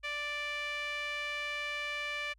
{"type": "tone with band-pass filter", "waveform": "sawtooth", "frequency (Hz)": 587.3, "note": "D5", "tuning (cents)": 0, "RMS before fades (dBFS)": -37, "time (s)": [0.03, 2.34], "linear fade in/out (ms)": 20, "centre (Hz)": 2300, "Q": 2.8, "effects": ["added 51 Hz sine -61 dBFS peak until 2.38 s"]}